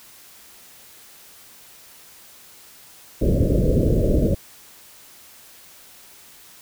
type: low-pass noise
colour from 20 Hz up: pink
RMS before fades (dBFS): -18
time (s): 3.21-4.35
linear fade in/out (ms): 10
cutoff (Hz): 610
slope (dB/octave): 96
effects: white hiss -47 dBFS RMS until 6.61 s